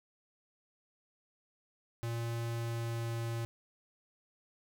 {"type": "tone with pitch glide", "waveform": "square", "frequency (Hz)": [116.54, 115.8], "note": ["A#2", "A#2"], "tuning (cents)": [0, -11], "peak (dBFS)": -35, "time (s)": [2.03, 3.45], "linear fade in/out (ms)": 0, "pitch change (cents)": -11, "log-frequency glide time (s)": [2.45, 3.13], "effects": []}